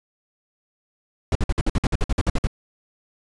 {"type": "noise bursts", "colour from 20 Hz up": "brown", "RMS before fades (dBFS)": -19, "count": 14, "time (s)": [1.32, 2.471], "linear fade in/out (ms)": 2, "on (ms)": 33, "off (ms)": 53, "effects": ["resampled to 22050 Hz"]}